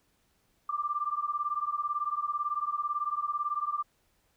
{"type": "beating tone pair", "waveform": "sine", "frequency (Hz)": [1174.7, 1192.7], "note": ["D6", "D6"], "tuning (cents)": [0, 26], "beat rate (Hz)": 18, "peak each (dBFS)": [-32, -32], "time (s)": [0.69, 3.83], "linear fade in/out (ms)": 5, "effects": ["pink hiss -71 dBFS RMS until 4.36 s"]}